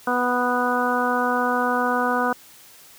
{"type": "harmonic tone", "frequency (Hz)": 246.9, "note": "B3", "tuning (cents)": 0, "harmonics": [1, 2, 3, 4, 5, 6], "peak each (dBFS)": [-26, -26, -26, -26, -26, -26], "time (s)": [0.07, 2.33], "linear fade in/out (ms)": 5, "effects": ["white hiss -48 dBFS RMS until 2.98 s", "high-pass 60 Hz 12 dB/octave"]}